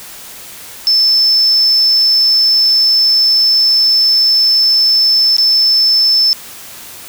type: tone with dropouts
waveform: sine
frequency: 5274 Hz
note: E8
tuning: in tune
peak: -7 dBFS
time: 0.87-6.33 s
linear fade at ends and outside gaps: 0 ms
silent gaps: 5.366-5.383 s
effects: white hiss -32 dBFS RMS until 7.08 s